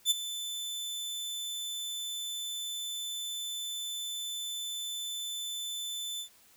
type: tone with ADSR envelope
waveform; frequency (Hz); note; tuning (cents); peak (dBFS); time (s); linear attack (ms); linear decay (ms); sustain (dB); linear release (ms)
sawtooth; 3520; A7; 0; -18; 0.05-6.29; 57; 19; -14; 93
effects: white hiss -61 dBFS RMS until 6.56 s